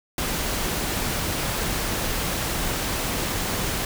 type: noise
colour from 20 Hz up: pink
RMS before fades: -26 dBFS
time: 0.18-3.85 s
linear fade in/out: 2 ms
effects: none